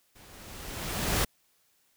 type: noise with level ramp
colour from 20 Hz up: pink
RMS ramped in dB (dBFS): -54 to -25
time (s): 0.15-1.25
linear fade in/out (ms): 10
effects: white hiss -69 dBFS RMS until 1.96 s